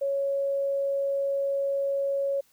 sine tone, 554.4 Hz, C#5, in tune, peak -24 dBFS, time 0.01-2.41 s, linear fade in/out 10 ms, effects white hiss -64 dBFS RMS until 2.52 s

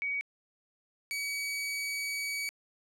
sine / sawtooth tone pair in turn, 2257 / 2270 Hz, C#7 / C#7, +31 / +41 cents, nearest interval unison, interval 10 cents, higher second, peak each -30 / -29 dBFS, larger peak second, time 0.02-0.21 / 1.11-2.49 s, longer second, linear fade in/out 0 ms, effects low-pass 12000 Hz 12 dB/octave

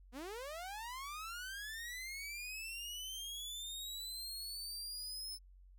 sawtooth linear sweep, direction up, 230.7 to 5274 Hz, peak -40 dBFS, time 0.12-5.39 s, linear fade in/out 50 ms, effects added 46 Hz sine -57 dBFS peak until 5.78 s

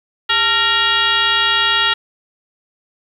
sine tone with frequency modulation, 2349 Hz, D7, in tune, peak -12 dBFS, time 0.29-1.94 s, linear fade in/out 10 ms, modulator 486 Hz, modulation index 2.7, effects 8-bit

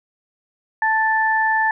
sine tone pair together, 880 / 1760 Hz, A5 / A6, 0 / 0 cents, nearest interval octave, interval 1200 cents, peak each -18 dBFS, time 0.82-1.71 s, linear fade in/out 2 ms, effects none

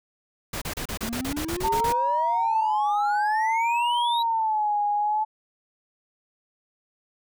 pink noise bursts, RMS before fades -31 dBFS, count 12, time 0.53-1.926 s, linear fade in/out 5 ms, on 87 ms, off 32 ms
triangle exponential sweep, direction up, 214.7 to 3951 Hz, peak -27 dBFS, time 1.02-4.23 s, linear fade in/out 10 ms
sine tone with vibrato, 889 Hz, A5, 18 cents sharp, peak -21 dBFS, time 1.63-5.25 s, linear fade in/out 20 ms, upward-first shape sine, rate 0.54 Hz, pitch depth 130 cents each way
effects none

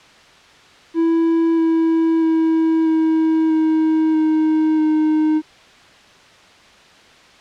triangle tone with pitch steps, 329.9 / 326.5 / 323.1 / 319.8 / 316.5 / 313.2 / 309.9 Hz, E4 / E4 / E4 / D#4 / D#4 / D#4 / D#4, +1 / -17 / -35 / +48 / +30 / +11 / -7 cents, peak -11 dBFS, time 0.94-5.42 s, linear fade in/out 50 ms, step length 640 ms, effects white hiss -46 dBFS RMS until 7.4 s + low-pass 4000 Hz 12 dB/octave

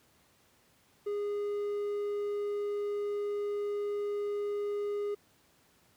triangle tone, 410.8 Hz, G#4, 19 cents flat, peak -29 dBFS, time 1.06-5.15 s, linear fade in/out 10 ms, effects pink hiss -66 dBFS RMS until 5.96 s + high-pass 80 Hz 12 dB/octave

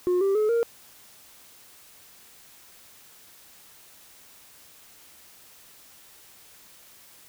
sine tone with pitch steps, 359.4 / 391.9 / 427.4 / 466.1 Hz, F4 / G4 / G#4 / A#4, +50 / 0 / +50 / 0 cents, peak -17 dBFS, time 0.07-0.63 s, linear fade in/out 0 ms, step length 140 ms, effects tanh soft clip ceiling -19 dBFS + white hiss -52 dBFS RMS until 7.28 s

